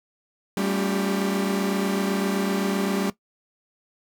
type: tone cluster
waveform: 45% pulse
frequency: 195.3 / 223.1 / 281.8 / 359.3 / 397.6 Hz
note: G3 / A3 / C#4 / F4 / G4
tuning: -6 / +24 / +29 / +49 / +25 cents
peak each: -25 / -31 / -31 / -32 / -30 dBFS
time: 0.57-3.1 s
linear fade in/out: 2 ms
effects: noise-tail reverb RT60 0.1 s tail -17 dB re dry